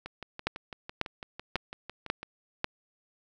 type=two click trains; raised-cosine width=0.3 ms; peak=-23 / -11 dBFS; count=14 / 5; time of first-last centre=0.06-2.23 / 0.47-2.644 s; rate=5.99 / 1.84 Hz; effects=none